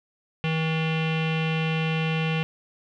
square tone with low-pass filter, 160 Hz, D#3, 49 cents sharp, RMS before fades -25 dBFS, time 0.44-2.43 s, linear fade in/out 0 ms, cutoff 2800 Hz, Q 5.4, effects none

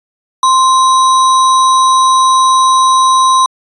sine tone with sample-and-hold, 1046.5 Hz, C6, in tune, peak -5 dBFS, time 0.43-3.46 s, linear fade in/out 2 ms, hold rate 4900 Hz, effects resampled to 22050 Hz

